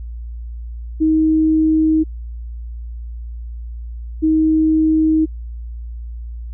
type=tone pair in turn; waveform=sine; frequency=314.8 / 314.8 Hz; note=D#4 / D#4; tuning=+20 / +20 cents; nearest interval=unison; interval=0 cents; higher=neither; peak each=-11 / -11 dBFS; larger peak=neither; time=1-2.04 / 4.22-5.26 s; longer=neither; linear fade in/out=20 ms; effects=added 58 Hz sine -26 dBFS peak until 6.53 s